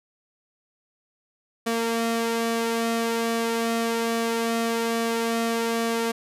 sawtooth tone with flanger, 229.8 Hz, A#3, 25 cents flat, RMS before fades -25 dBFS, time 1.66-6.12 s, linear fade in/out 10 ms, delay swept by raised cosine 1.7 to 2.8 ms, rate 1.2 Hz, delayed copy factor +0.5, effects resampled to 32000 Hz

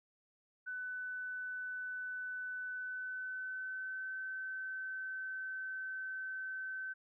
sine tone with pitch glide, 1500 to 1532.4 Hz, F#6 to G6, +23 to -40 cents, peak -39 dBFS, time 0.66-6.94 s, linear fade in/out 20 ms, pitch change +37 cents, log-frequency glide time 2.63-4.15 s, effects none

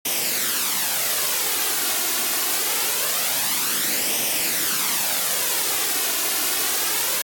white noise with flanger, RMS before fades -22 dBFS, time 0.05-7.22 s, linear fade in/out 5 ms, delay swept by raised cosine 0.34 to 2.84 ms, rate 0.24 Hz, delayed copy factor +0.5, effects high-pass 200 Hz 12 dB/octave + AAC 64 kbps

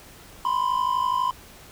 triangle tone pair together, 987.8 / 1039.9 Hz, B5 / C6, 0 / -11 cents, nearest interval minor second, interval 89 cents, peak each -22 dBFS, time 0.45-1.31 s, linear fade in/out 2 ms, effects pink hiss -47 dBFS RMS until 1.71 s

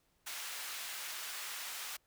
pink high-pass noise, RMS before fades -43 dBFS, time 0.26-1.97 s, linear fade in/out 10 ms, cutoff 1400 Hz, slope 12 dB/octave, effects pink hiss -75 dBFS RMS until 2.06 s

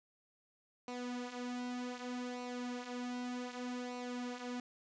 sawtooth tone with flanger, 246.9 Hz, B3, in tune, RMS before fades -42 dBFS, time 0.88-4.6 s, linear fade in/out 2 ms, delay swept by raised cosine 0.59 to 6.39 ms, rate 0.65 Hz, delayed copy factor -0.65, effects resampled to 16000 Hz + 10-bit

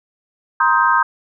sine chord, C minor seventh, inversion third, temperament just, 941.9 / 1046.5 / 1255.8 / 1569.8 Hz, Bb5 / C6 / Eb6 / G6, +18 / 0 / +16 / +2 cents, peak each -17 dBFS, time 0.6-1.03 s, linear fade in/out 5 ms, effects none

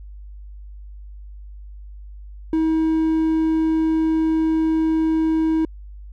triangle tone, 319.4 Hz, D#4, 45 cents sharp, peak -14 dBFS, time 2.53-5.65 s, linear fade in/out 2 ms, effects added 50 Hz sine -35 dBFS peak until 6.12 s

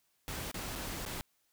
pink noise with dropouts, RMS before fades -40 dBFS, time 0.28-1.21 s, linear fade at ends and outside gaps 0 ms, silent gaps 0.514-0.543 / 0.753-0.758 / 1.052-1.062 s, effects white hiss -75 dBFS RMS until 1.52 s

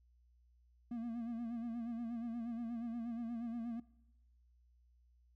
triangle tone with vibrato, 233.1 Hz, A#3, in tune, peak -37 dBFS, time 0.91-3.8 s, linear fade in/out 5 ms, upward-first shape sine, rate 8.4 Hz, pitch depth 61 cents each way, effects noise-tail reverb RT60 0.9 s tail -21 dB re dry + added 60 Hz sine -66 dBFS peak until 5.35 s

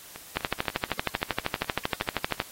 two click trains, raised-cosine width 0.3 ms, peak -22 / -9 dBFS, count 7 / 27, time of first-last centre 0.16-1.645 / 0.37-2.401 s, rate 4.04 / 12.8 Hz, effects white hiss -47 dBFS RMS until 2.51 s + AAC 48 kbps

